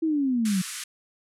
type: linear sweep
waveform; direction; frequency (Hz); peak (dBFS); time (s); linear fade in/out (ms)
sine; down; 329.6 to 177.9; -21; 0.02-0.62; 10
type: band-pass noise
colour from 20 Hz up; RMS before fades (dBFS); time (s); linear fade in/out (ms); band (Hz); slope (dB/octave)
white; -36; 0.45-0.84; 5; 1200 to 11000; 48
effects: none